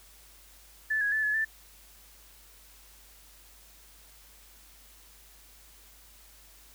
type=tone with pitch steps; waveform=sine; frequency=1745 / 1662 / 1747 / 1707 / 1768 Hz; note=A6 / G#6 / A6 / G#6 / A6; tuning=-15 / +1 / -13 / +47 / +8 cents; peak=-25 dBFS; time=0.9-1.45 s; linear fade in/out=10 ms; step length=110 ms; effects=added 50 Hz sine -58 dBFS peak until 6.74 s + white hiss -56 dBFS RMS until 6.74 s